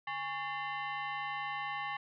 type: tone with frequency modulation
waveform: sine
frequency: 143.8 Hz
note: D3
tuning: 36 cents flat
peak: -35 dBFS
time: 0.07-1.97 s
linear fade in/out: 5 ms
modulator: 964 Hz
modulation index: 2.3
effects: none